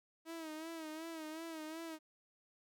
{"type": "tone with vibrato", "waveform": "sawtooth", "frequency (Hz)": 320, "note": "D#4", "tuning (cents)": 49, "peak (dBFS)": -40, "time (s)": [0.25, 1.99], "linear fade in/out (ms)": 50, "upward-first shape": "sine", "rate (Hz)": 2.7, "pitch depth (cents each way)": 65, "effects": []}